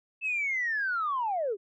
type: linear sweep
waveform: sine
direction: down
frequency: 2645 to 370 Hz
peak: -26 dBFS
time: 0.21-1.57 s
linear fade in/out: 50 ms
effects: tanh soft clip ceiling -22 dBFS